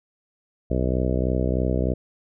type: harmonic tone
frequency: 63.2 Hz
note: B1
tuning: 41 cents sharp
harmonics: 1 / 2 / 3 / 4 / 5 / 6 / 7 / 8 / 9 / 10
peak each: -24 / -27 / -29 / -30 / -31 / -32 / -32 / -33 / -34 / -34 dBFS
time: 0.7-1.94 s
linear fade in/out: 10 ms
effects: none